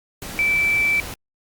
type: tone in noise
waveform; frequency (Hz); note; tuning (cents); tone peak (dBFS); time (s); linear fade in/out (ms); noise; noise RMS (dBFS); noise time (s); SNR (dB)
sine; 2324; D7; -19; -16; 0.39-1; 0; pink; -33; 0.22-1.14; +14
effects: Opus 48 kbps